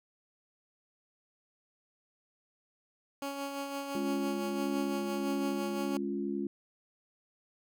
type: tone with tremolo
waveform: 15% pulse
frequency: 278.8 Hz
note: C#4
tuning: 10 cents sharp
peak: -28 dBFS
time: 3.22-5.97 s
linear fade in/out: 2 ms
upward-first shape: sine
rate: 5.9 Hz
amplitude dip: 40%
type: chord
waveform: sine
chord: Db major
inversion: second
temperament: equal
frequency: 207.7 / 277.2 / 349.2 Hz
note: Ab3 / Db4 / F4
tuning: 0 / 0 / 0 cents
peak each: -36 dBFS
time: 3.95-6.47 s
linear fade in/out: 2 ms
effects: none